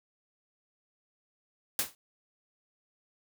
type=noise with exponential decay; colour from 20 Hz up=white; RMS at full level=-25 dBFS; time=1.79-1.95 s; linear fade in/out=1 ms; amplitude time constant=33 ms; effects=none